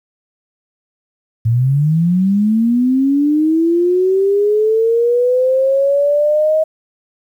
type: linear sweep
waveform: sine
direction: up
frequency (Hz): 110 to 634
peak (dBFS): -10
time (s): 1.45-6.64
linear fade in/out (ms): 10
effects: 8-bit